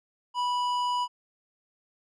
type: tone with tanh clipping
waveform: triangle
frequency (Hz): 983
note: B5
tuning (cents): -8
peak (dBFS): -27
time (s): 0.34-1.08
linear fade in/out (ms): 50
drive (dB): 16
effects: none